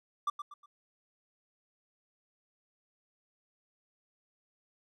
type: tone with echo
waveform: triangle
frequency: 1174.7 Hz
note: D6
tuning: in tune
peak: -26 dBFS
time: 0.27-0.3 s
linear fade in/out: 5 ms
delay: 120 ms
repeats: 3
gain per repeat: -9 dB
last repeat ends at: 0.66 s
effects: none